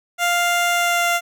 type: tone with pitch glide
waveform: 15% pulse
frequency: 698.5 to 693.7 Hz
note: F5 to F5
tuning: 0 to -12 cents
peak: -10 dBFS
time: 0.18-1.21 s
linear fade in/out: 50 ms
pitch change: -12 cents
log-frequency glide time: 0.72-1.08 s
effects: none